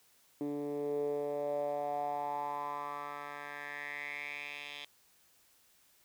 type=tone with band-pass filter sweep; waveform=10% pulse; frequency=145 Hz; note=D3; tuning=22 cents flat; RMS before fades=-38 dBFS; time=0.41-4.85 s; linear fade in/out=0 ms; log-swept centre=320 to 3100 Hz; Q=5.2; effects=white hiss -67 dBFS RMS until 6.04 s